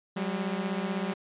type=beating tone pair; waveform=sawtooth; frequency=185 / 201 Hz; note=F#3 / G3; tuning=0 / +44 cents; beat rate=16 Hz; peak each=-28 dBFS; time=0.16-1.14 s; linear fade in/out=10 ms; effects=resampled to 8000 Hz